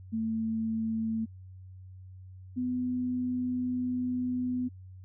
sine tone pair in turn, 223 / 250.3 Hz, A3 / B3, +23 / +23 cents, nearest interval major second, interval 200 cents, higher second, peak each -28 dBFS, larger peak neither, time 0.12-1.26 / 2.56-4.69 s, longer second, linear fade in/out 20 ms, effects added 93 Hz sine -45 dBFS peak until 5.04 s

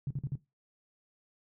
sine tone bursts, 138.59 Hz, C#3, in tune, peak -30 dBFS, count 4, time 0.07-0.355 s, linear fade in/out 2 ms, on 36 ms, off 47 ms, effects noise-tail reverb RT60 0.2 s tail -17 dB re dry

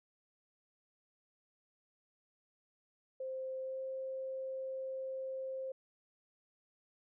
sine tone with pitch glide, 523.3 to 527.5 Hz, C5 to C5, 0 to +14 cents, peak -38 dBFS, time 3.2-5.72 s, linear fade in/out 5 ms, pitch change +14 cents, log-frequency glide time 3.61-3.8 s, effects none

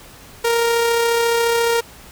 sawtooth tone with amplitude modulation, 466.2 Hz, A#4, in tune, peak -10 dBFS, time 0.44-1.81 s, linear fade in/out 10 ms, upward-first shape sine, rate 34.3 Hz, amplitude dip 25%, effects pink hiss -42 dBFS RMS until 2.11 s

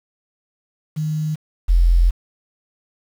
sine tone pair in turn, 154.5 / 43.01 Hz, D#3 / F1, -12 / -26 cents, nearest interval octave + minor seventh, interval 2214 cents, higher first, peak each -19 / -10 dBFS, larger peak second, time 0.96-1.36 / 1.68-2.11 s, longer second, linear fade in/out 20 ms, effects 7-bit

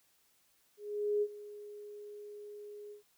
sine tone with ADSR envelope, 415.3 Hz, G#4, in tune, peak -27 dBFS, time 0.77-3.03 s, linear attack 450 ms, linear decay 54 ms, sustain -18 dB, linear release 120 ms, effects white hiss -71 dBFS RMS until 3.17 s

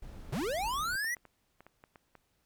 brown noise, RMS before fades -46 dBFS, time 0.02-0.96 s, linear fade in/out 5 ms
square linear sweep, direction up, 98.5 to 2000 Hz, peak -32 dBFS, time 0.32-1.15 s, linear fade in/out 10 ms
clicks, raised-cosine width 0.5 ms, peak -37 dBFS, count 8, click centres 1.046 / 1.168 / 1.253 / 1.606 / 1.666 / 1.839 / 1.958 / 2.153 s
effects pink hiss -75 dBFS RMS until 2.45 s

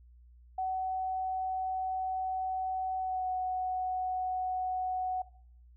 sine tone with pitch glide, 752 to 741.2 Hz, F#5 to F#5, +28 to +3 cents, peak -30 dBFS, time 0.58-5.22 s, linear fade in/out 5 ms, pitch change -25 cents, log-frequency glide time 3-3.27 s, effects noise-tail reverb RT60 0.6 s tail -19 dB re dry + added 60 Hz sine -54 dBFS peak until 5.76 s

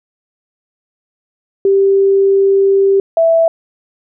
sine tone pair in turn, 392 / 659.3 Hz, G4 / E5, 0 / 0 cents, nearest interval major sixth, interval 900 cents, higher second, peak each -7 dBFS, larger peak neither, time 1.65-3 / 3.17-3.48 s, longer first, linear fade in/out 2 ms, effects none

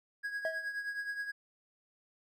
triangle tone with tremolo, 1652 Hz, G#6, 10 cents flat, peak -31 dBFS, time 0.23-1.32 s, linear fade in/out 20 ms, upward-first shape triangle, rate 9.5 Hz, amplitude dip 70%
triangle tone with exponential decay, 644 Hz, E5, 41 cents flat, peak -28 dBFS, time 0.45-0.72 s, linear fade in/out 1 ms, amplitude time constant 58 ms
effects none

